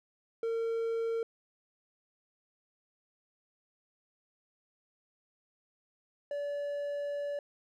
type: tone pair in turn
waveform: triangle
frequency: 456.7 / 575.4 Hz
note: A#4 / D5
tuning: -36 / -36 cents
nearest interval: major third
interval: 400 cents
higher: second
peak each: -28 / -31 dBFS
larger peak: first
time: 0.43-1.23 / 6.31-7.39 s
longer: second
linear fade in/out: 2 ms
effects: none